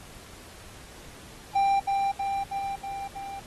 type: tone with echo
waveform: triangle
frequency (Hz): 790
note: G5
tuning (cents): +13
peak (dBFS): -18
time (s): 1.55-1.8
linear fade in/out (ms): 10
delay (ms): 320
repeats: 5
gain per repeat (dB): -3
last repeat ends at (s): 3.4
effects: pink hiss -48 dBFS RMS until 3.46 s + AAC 32 kbps